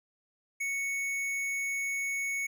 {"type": "tone with tanh clipping", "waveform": "sine", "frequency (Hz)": 2217, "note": "C#7", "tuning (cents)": 0, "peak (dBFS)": -32, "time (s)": [0.6, 2.47], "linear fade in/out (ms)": 10, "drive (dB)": 15, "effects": []}